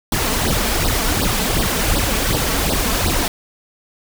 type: noise with flanger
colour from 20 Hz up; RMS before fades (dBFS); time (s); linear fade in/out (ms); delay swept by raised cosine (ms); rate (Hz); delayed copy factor
pink; -18; 0.12-3.28; 2; 0.21 to 4.61; 2.7; +0.85
effects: none